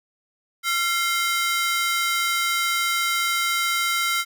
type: ring-modulated tone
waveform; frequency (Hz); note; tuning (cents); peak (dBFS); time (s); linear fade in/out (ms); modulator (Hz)
sawtooth; 1741; A6; -19; -14; 0.63-4.25; 50; 373
effects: none